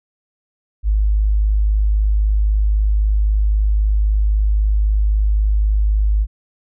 sine tone, 51.9 Hz, G#1, in tune, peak -12 dBFS, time 0.83-6.27 s, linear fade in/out 50 ms, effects none

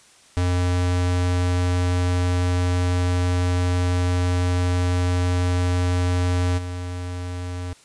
square tone with level steps, 89.4 Hz, F2, 41 cents sharp, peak -19 / -28 dBFS, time 0.37-7.73 s, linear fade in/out 0 ms, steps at 6.57 s, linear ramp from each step 20 ms, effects white hiss -52 dBFS RMS until 7.84 s + resampled to 22050 Hz

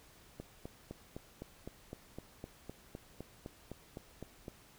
click train, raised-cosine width 2 ms, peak -30 dBFS, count 17, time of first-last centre 0.4-4.482 s, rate 3.92 Hz, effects pink hiss -61 dBFS RMS until 4.78 s

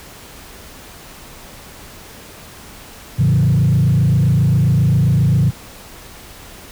sine tone with frequency modulation, 134.2 Hz, C3, 44 cents sharp, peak -9 dBFS, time 3.18-5.51 s, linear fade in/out 20 ms, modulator 27.5 Hz, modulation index 1.3, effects tanh soft clip ceiling -7 dBFS + pink hiss -38 dBFS RMS until 6.71 s

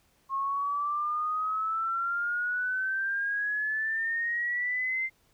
sine exponential sweep, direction up, 1078 to 2093 Hz, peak -27 dBFS, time 0.29-5.1 s, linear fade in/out 50 ms, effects pink hiss -67 dBFS RMS until 5.33 s

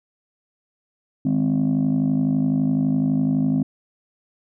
sine chord, Ab major, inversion second, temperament just, 155.74 / 207.7 / 259.6 Hz, Eb3 / Ab3 / C4, +2 / 0 / -13 cents, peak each -21 / -21 / -18 dBFS, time 1.25-3.63 s, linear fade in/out 5 ms, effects tanh soft clip ceiling -13 dBFS

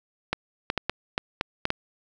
clicks, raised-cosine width 0.3 ms, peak -8 dBFS, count 8, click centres 0.33 / 0.701 / 0.777 / 0.896 / 1.179 / 1.411 / 1.654 / 1.704 s, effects none

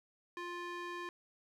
square tone with band-pass filter, 350 Hz, F4, 4 cents sharp, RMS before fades -43 dBFS, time 0.37-1.09 s, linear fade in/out 0 ms, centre 1500 Hz, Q 0.9, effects none

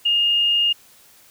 sine tone, 2836 Hz, F7, 26 cents sharp, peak -15 dBFS, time 0.05-0.73 s, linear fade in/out 10 ms, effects white hiss -51 dBFS RMS until 1.3 s

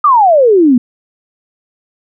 sine exponential sweep, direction down, 1244.5 to 233.2 Hz, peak -4 dBFS, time 0.04-0.78 s, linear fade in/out 5 ms, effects none

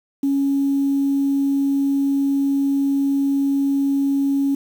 sine tone, 277.2 Hz, C#4, in tune, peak -15 dBFS, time 0.23-4.55 s, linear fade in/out 5 ms, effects tanh soft clip ceiling -11 dBFS + 7-bit

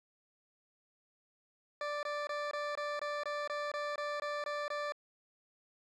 20% pulse tone bursts, 587.3 Hz, D5, in tune, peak -30 dBFS, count 13, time 1.81-4.922 s, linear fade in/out 2 ms, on 220 ms, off 21 ms, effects low-pass 4000 Hz 12 dB/octave + 12-bit

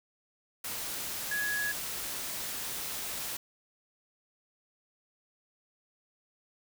sine tone in noise, 1677 Hz, G#6, 16 cents sharp, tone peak -30 dBFS, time 1.31-1.72 s, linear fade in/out 5 ms, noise white, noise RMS -37 dBFS, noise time 0.64-3.37 s, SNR +4 dB, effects none

